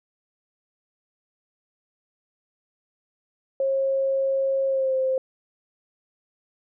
sine tone with pitch glide, 540 to 524 Hz, C#5 to C5, -45 to +2 cents, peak -20 dBFS, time 3.6-5.18 s, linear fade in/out 2 ms, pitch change -53 cents, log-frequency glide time 4.67-4.95 s, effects none

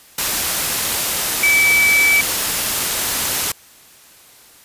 sine tone in noise, 2302 Hz, D7, 35 cents flat, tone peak -11 dBFS, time 1.43-2.21 s, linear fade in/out 5 ms, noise white, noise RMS -19 dBFS, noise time 0.18-3.52 s, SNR +5 dB, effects white hiss -46 dBFS RMS until 4.64 s + resampled to 32000 Hz

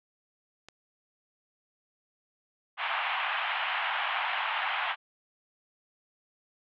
click, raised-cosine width 0.2 ms, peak -29 dBFS, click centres 0.686 s
pink band-pass noise, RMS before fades -31 dBFS, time 2.77-4.96 s, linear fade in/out 50 ms, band 740 to 3200 Hz, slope 48 dB/octave
effects none

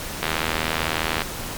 click train, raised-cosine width 0.3 ms, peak -5 dBFS, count 80, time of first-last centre 0.23-1.219 s, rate 79.9 Hz, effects pink hiss -31 dBFS RMS until 1.57 s + MP3 96 kbps

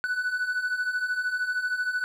triangle beating tone pair, 1480 / 1493 Hz, F#6 / F#6, 0 / +15 cents, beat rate 13 Hz, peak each -30 / -25 dBFS, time 0.04-2.04 s, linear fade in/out 0 ms, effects none

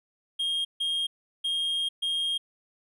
triangle tone bursts at uneven times, 3234 Hz, G#7, 47 cents flat, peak -24 dBFS, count 4, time 0.39-0.65 / 0.8-1.07 / 1.44-1.89 / 2.02-2.38 s, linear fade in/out 10 ms, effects none

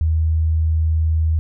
sine tone, 79.7 Hz, D#2, 42 cents sharp, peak -14 dBFS, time 0.01-1.39 s, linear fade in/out 0 ms, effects none

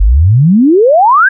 sine exponential sweep, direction up, 44.23 to 1661.2 Hz, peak -3 dBFS, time 0-1.29 s, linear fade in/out 10 ms, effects none

